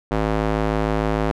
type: tone with band-pass filter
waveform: square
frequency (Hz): 53.3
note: G#1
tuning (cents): +46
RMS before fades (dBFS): -21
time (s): 0.11-1.32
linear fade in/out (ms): 10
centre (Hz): 600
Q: 0.57
effects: none